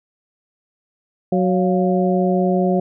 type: harmonic tone with a mistuned harmonic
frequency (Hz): 185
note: F#3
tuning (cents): 0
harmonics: 1 / 2 / 3 / 4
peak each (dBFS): -17 / -20 / -22 / -23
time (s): 1.32-2.8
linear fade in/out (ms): 5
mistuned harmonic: 4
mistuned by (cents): -89
effects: none